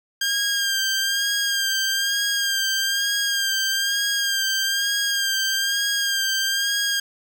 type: tone with vibrato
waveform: 15% pulse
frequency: 1602 Hz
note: G6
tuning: 37 cents sharp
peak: -14 dBFS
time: 0.21-7 s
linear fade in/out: 5 ms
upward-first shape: sine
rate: 1.1 Hz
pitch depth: 35 cents each way
effects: none